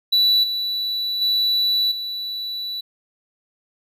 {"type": "tone with level steps", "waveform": "triangle", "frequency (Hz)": 3951, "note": "B7", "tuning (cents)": 0, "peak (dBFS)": [-12, -20, -15, -24], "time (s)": [0.12, 2.81], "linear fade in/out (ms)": 10, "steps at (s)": [0.43, 1.21, 1.91], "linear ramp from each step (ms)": 10, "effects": []}